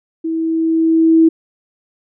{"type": "tone with level ramp", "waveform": "sine", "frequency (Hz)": 324.8, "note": "E4", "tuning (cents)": -26, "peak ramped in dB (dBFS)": [-17, -5], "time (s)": [0.24, 1.29], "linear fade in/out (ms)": 10, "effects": []}